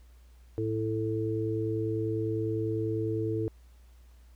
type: harmonic tone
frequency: 110 Hz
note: A2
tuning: in tune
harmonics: 1 / 3 / 4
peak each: -32 / -32 / -32 dBFS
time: 0.58-3.48 s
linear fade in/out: 0 ms
effects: added 60 Hz sine -52 dBFS peak until 4.35 s + pink hiss -67 dBFS RMS until 4.35 s